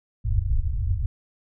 pink low-pass noise, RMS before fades -23 dBFS, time 0.24-1.06 s, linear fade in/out 5 ms, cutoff 120 Hz, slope 96 dB/octave, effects none

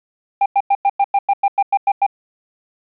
triangle tone bursts, 798 Hz, G5, 31 cents sharp, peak -9 dBFS, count 12, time 0.41-2.065 s, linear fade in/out 5 ms, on 49 ms, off 97 ms, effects resampled to 8000 Hz + 8-bit

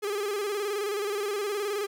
45% pulse tone with vibrato, 409.1 Hz, G#4, 26 cents flat, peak -28 dBFS, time 0.02-1.87 s, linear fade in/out 20 ms, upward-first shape square, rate 19 Hz, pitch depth 57 cents each way, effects none

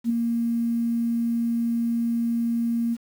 sine tone with ADSR envelope, 233.1 Hz, A#3, in tune, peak -17 dBFS, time 0.04-2.97 s, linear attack 57 ms, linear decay 8 ms, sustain -4 dB, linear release 41 ms, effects 8-bit

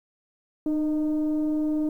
sine tone with frequency modulation, 304.4 Hz, D#4, 38 cents flat, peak -21 dBFS, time 0.66-1.89 s, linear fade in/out 2 ms, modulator 315 Hz, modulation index 0.37, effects tanh soft clip ceiling -18 dBFS + 10-bit

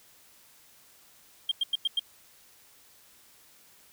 triangle tone bursts, 3200 Hz, G7, 35 cents sharp, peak -20 dBFS, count 5, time 1.49-1.995 s, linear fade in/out 5 ms, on 25 ms, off 95 ms, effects tanh soft clip ceiling -20 dBFS + white hiss -58 dBFS RMS until 3.92 s

